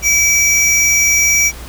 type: tone pair together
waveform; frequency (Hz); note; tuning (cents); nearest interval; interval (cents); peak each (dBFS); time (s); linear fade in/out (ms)
square; 2300 / 5782; D7 / F#8; -37 / -41; octave + major third; 1596; -13; 0.02-1.52; 50
effects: added 60 Hz sine -31 dBFS peak until 1.68 s + pink hiss -34 dBFS RMS until 1.68 s